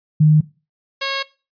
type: tone pair in turn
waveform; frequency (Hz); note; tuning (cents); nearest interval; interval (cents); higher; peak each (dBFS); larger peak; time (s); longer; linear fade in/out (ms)
sine / 5% pulse; 153.4 / 546.7; D#3 / C#5; -24 / -24; octave + minor seventh; 2200; second; -8; neither; 0.2-0.41 / 1.01-1.23; second; 10
effects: noise-tail reverb RT60 0.3 s tail -19 dB re dry + resampled to 11025 Hz